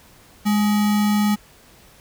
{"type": "tone with sample-and-hold", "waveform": "sine", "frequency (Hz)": 207.7, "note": "G#3", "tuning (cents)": 0, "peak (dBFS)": -15, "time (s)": [0.45, 1.36], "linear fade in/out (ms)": 20, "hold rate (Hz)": 1050, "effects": ["pink hiss -50 dBFS RMS until 2 s"]}